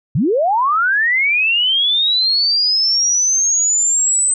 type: linear sweep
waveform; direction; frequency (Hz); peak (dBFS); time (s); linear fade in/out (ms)
sine; up; 108.8 to 8160; -12; 0.15-4.34; 5
effects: none